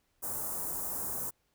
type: band-stop noise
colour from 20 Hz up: white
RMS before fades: -36 dBFS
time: 0.22-1.31 s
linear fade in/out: 20 ms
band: 1200 to 7800 Hz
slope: 24 dB/octave
effects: pink hiss -75 dBFS RMS until 1.54 s